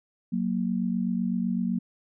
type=tone pair together; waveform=sine; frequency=185 / 232.9 Hz; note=F#3 / A#3; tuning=0 / -1 cents; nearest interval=major third; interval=399 cents; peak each=-27 dBFS; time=0.32-1.79 s; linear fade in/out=10 ms; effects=none